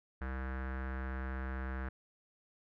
square tone with low-pass filter, 65.41 Hz, C2, in tune, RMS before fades -39 dBFS, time 0.21-1.89 s, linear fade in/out 5 ms, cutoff 1600 Hz, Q 4.4, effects none

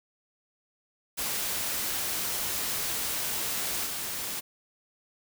white noise with level steps, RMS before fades -31 / -34 dBFS, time 1.17-4.41 s, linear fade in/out 20 ms, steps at 3.85 s, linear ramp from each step 20 ms, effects none

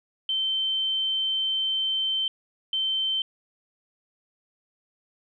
sine tone bursts at uneven times, 3100 Hz, G7, 20 cents flat, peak -23 dBFS, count 2, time 0.29-2.28 / 2.73-3.22 s, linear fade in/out 2 ms, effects none

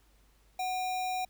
sine tone with sample-and-hold, 740 Hz, F#5, in tune, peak -30 dBFS, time 0.59-1.25 s, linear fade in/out 5 ms, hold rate 3150 Hz, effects added 50 Hz sine -63 dBFS peak until 1.29 s + pink hiss -68 dBFS RMS until 1.29 s

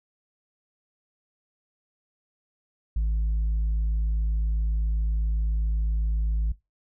sine tone, 53.8 Hz, A1, 38 cents flat, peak -19 dBFS, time 2.96-6.52 s, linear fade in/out 5 ms, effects noise-tail reverb RT60 0.2 s tail -21 dB re dry + tanh soft clip ceiling -21 dBFS

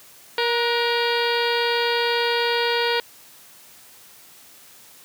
harmonic tone with a mistuned harmonic, 471.3 Hz, A#4, 19 cents sharp, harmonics 1 / 2 / 3 / 4 / 5 / 6 / 7 / 8 / 9 / 10, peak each -23 / -26 / -28 / -29 / -30 / -31 / -31 / -32 / -33 / -33 dBFS, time 0.38-3 s, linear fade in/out 2 ms, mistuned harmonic 3, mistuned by +57 cents, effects white hiss -48 dBFS RMS until 5.04 s + high-pass 80 Hz 12 dB/octave

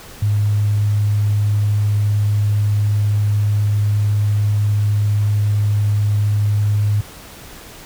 sine tone, 103.83 Hz, G#2, in tune, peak -13 dBFS, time 0.22-7.01 s, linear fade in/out 5 ms, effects pink hiss -38 dBFS RMS until 7.85 s

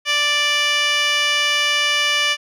15% pulse tone with band-pass filter, 587 Hz, D5, 1 cent flat, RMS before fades -18 dBFS, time 0.05-2.37 s, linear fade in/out 50 ms, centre 3400 Hz, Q 2.9, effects none

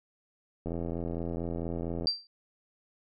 click train, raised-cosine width 2 ms, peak -22 dBFS, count 119, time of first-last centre 0.66-2.058 s, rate 84.4 Hz
sine tone with exponential decay, 4699 Hz, D8, in tune, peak -21 dBFS, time 2.07-2.27 s, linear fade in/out 1 ms, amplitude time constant 43 ms
effects none

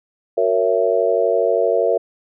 sine chord, F# dominant seventh, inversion none, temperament just, 370 / 462.5 / 555 / 666 Hz, F#4 / A#4 / C#5 / E5, 0 / -14 / +2 / +18 cents, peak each -23 / -18 / -20 / -19 dBFS, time 0.37-1.98 s, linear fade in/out 10 ms, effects none

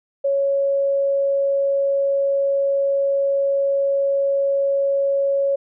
sine tone, 554.4 Hz, C#5, in tune, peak -16 dBFS, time 0.24-5.56 s, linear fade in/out 10 ms, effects none

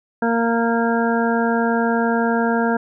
harmonic tone, 231.5 Hz, A#3, 12 cents flat, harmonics 1 / 2 / 3 / 4 / 6 / 7, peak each -19 / -22 / -24 / -25 / -27 / -27 dBFS, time 0.22-2.77 s, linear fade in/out 5 ms, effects none

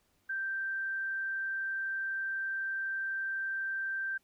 sine tone, 1568 Hz, G6, in tune, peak -32 dBFS, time 0.29-4.18 s, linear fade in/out 10 ms, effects pink hiss -73 dBFS RMS until 4.23 s

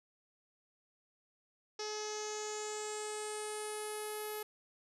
sawtooth tone with low-pass filter sweep, 424.9 Hz, G#4, 40 cents sharp, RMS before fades -41 dBFS, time 1.79-4.43 s, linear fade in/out 5 ms, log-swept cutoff 5600 to 12000 Hz, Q 6.7, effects none

